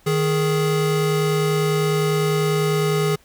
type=tone pair together; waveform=square; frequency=155.56 / 416.7 Hz; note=D#3 / G#4; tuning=0 / +6 cents; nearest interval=octave + perfect fourth; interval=1706 cents; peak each=-21 dBFS; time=0.06-3.16 s; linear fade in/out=10 ms; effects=pink hiss -55 dBFS RMS until 3.24 s